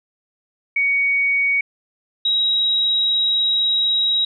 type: tone pair in turn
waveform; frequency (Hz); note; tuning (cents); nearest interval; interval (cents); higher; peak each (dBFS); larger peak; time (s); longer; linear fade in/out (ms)
sine; 2240 / 3831; C#7 / A#7; +18 / +47; major sixth; 929; second; -15 / -15; neither; 0.76-1.61 / 2.25-4.25; second; 5
effects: none